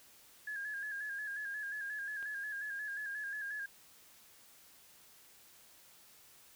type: tone with vibrato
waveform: sine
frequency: 1661.2 Hz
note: G#6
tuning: in tune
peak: -38 dBFS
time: 0.47-3.66 s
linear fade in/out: 5 ms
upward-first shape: square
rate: 5.6 Hz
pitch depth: 47 cents each way
type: click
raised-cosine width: 0.3 ms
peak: -37 dBFS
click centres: 2.227 s
effects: white hiss -61 dBFS RMS until 6.55 s